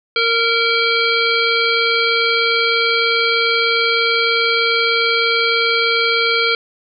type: harmonic tone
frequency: 461.6 Hz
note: A#4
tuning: 17 cents flat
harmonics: 1 / 3 / 5 / 7 / 9 / 10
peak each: -20 / -19 / -18 / -21 / -23 / -25 dBFS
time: 0.16-6.55 s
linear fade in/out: 2 ms
effects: none